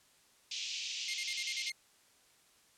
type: band-pass noise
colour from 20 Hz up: pink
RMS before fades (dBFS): -40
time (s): 0.51-1.7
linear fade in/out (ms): 5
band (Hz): 2500 to 6600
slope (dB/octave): 48
type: tone bursts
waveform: sawtooth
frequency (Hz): 2122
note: C7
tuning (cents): +24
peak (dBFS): -34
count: 7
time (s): 1.08-1.72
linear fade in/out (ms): 5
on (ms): 58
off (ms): 39
effects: white hiss -66 dBFS RMS until 2.77 s + low-pass 10000 Hz 12 dB/octave